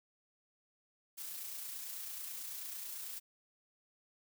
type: noise with amplitude modulation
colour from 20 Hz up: blue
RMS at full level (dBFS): -43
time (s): 1.17-3.2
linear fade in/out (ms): 20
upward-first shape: sine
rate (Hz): 29.1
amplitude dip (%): 30
effects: none